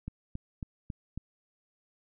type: click train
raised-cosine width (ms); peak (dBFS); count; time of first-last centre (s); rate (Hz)
5; -24; 5; 0.08-1.176; 3.65
effects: none